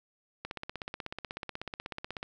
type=click train; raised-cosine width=0.3 ms; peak=-21 dBFS; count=30; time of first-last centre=0.45-2.229 s; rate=16.3 Hz; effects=none